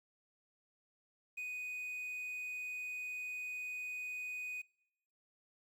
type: tone with quantisation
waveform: triangle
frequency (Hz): 2489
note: D#7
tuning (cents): 0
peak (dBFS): -38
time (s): 1.37-4.62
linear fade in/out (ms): 10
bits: 11
effects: noise-tail reverb RT60 0.8 s tail -24 dB re dry